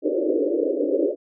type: band-pass noise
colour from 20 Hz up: pink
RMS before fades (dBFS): -22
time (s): 0.02-1.16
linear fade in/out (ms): 50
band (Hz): 290 to 570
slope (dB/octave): 96
effects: none